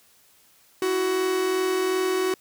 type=tone pair together; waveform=45% pulse; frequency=330.6 / 373.3 Hz; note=E4 / F#4; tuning=+5 / +15 cents; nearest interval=major second; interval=210 cents; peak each=-31 / -22 dBFS; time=0.82-2.34 s; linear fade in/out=2 ms; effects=white hiss -58 dBFS RMS until 2.4 s